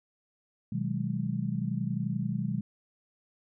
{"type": "chord", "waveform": "sine", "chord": "G# minor seventh", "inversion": "first", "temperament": "just", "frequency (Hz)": [124.59, 155.74, 186.89, 207.7], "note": ["B2", "D#3", "F#3", "G#3"], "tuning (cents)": [16, 2, 18, 0], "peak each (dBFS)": -34, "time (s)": [0.72, 2.61], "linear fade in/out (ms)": 5, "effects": []}